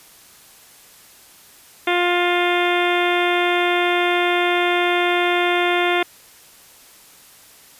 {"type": "harmonic tone with a mistuned harmonic", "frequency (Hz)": 352.6, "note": "F4", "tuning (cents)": 17, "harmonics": [1, 2, 3, 4, 5, 6, 7, 8, 9, 10], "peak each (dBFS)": [-20, -22, -27, -26, -28, -24, -28, -31, -32, -29], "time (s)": [1.87, 6.03], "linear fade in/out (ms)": 5, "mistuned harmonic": 8, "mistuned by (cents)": -25, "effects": ["white hiss -47 dBFS RMS until 7.79 s", "resampled to 32000 Hz"]}